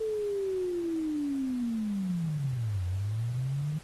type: linear two-way sweep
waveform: sine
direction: down then up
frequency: 444.1 to 87.31 to 156.2 Hz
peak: -28 dBFS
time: 0-3.79 s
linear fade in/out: 10 ms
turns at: 2.85 s
effects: pink hiss -53 dBFS RMS until 3.83 s + AAC 32 kbps